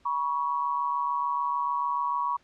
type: tone pair together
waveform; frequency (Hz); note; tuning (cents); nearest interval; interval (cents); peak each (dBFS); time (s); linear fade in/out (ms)
sine; 969.2 / 1116; B5 / C#6; -33 / +11; major second; 244; -28; 0.05-2.37; 10
effects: pink hiss -63 dBFS RMS until 2.43 s + low-pass 5000 Hz 12 dB/octave